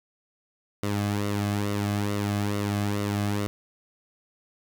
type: tone with flanger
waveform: sawtooth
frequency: 102.4 Hz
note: G#2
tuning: 24 cents flat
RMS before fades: -27 dBFS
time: 0.83-3.47 s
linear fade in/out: 0 ms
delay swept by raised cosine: 1.2 to 2.18 ms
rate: 2.3 Hz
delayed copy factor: -0.6
effects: none